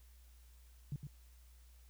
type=tone with echo; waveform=sine; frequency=142.4 Hz; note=C#3; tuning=47 cents sharp; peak=-37 dBFS; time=0.92-0.96 s; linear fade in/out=2 ms; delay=110 ms; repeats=1; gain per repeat=-6 dB; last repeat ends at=1.07 s; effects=added 60 Hz sine -58 dBFS peak until 1.89 s + white hiss -70 dBFS RMS until 1.89 s